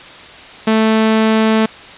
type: tone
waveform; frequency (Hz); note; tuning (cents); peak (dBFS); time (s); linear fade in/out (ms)
sawtooth; 220; A3; 0; -6; 0.67-1.66; 5
effects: white hiss -35 dBFS RMS until 1.97 s + resampled to 8000 Hz